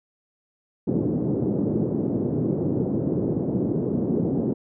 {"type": "band-pass noise", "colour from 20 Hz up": "white", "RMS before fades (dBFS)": -24, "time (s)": [0.87, 4.54], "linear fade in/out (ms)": 10, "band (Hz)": [110, 380], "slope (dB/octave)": 24, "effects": []}